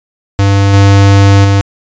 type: tone with level steps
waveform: square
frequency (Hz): 99.2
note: G2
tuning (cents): +21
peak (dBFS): -6 / -3 / -6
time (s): 0.39-1.61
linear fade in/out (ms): 0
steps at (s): 0.73 / 1.44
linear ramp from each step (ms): 10
effects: resampled to 16000 Hz